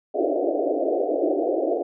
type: band-pass noise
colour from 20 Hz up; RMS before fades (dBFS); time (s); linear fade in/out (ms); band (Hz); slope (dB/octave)
pink; -23; 0.14-1.83; 10; 290 to 710; 96
effects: none